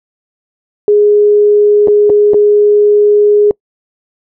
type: tone with dropouts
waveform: sine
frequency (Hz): 415.3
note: G#4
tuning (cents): 0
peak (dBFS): -4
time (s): 0.88-3.51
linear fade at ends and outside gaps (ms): 1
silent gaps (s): 1.874-1.882 / 2.096-2.1 / 2.335-2.343
effects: noise-tail reverb RT60 0.1 s tail -26 dB re dry